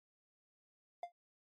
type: tone with exponential decay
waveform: triangle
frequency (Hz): 698.5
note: F5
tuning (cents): 0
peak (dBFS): -34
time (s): 1.03-1.12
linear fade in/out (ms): 2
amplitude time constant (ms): 19
effects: MP3 48 kbps